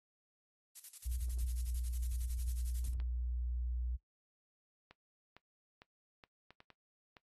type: noise with tremolo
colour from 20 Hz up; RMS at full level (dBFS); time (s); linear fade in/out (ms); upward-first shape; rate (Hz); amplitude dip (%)
violet; -46; 0.75-2.94; 10; square; 11; 80
type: tone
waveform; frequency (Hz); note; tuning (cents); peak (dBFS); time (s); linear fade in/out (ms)
sine; 60.6; B1; -32; -35; 1.05-3.97; 20
type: clicks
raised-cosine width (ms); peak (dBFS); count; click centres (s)
0.3; -38; 9; 3.001 / 4.91 / 5.366 / 5.819 / 6.238 / 6.506 / 6.604 / 6.703 / 7.168
effects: noise-tail reverb RT60 0.1 s tail -17 dB re dry + AAC 32 kbps